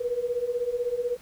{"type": "beating tone pair", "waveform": "sine", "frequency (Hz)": [474.3, 490.3], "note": ["A#4", "B4"], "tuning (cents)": [30, -13], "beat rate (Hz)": 16, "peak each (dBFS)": [-30, -27], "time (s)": [0, 1.17], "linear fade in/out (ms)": 10, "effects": ["pink hiss -53 dBFS RMS until 1.21 s"]}